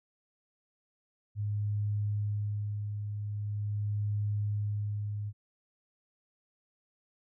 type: tone with tremolo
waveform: sine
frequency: 103.83 Hz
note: G#2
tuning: in tune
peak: -28 dBFS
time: 1.35-5.33 s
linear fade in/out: 50 ms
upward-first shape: sine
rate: 0.43 Hz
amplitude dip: 45%
effects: none